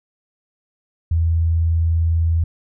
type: tone with vibrato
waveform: sine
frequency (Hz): 82.41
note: E2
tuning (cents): 0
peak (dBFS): -14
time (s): 1.11-2.44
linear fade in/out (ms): 5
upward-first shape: sine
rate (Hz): 20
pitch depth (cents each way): 46
effects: none